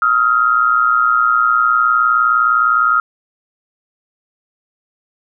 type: tone pair together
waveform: sine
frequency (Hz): 1267 / 1386.6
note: D#6 / F6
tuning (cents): +31 / -13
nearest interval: major second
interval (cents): 156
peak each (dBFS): -13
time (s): 0.02-3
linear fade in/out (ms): 2
effects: none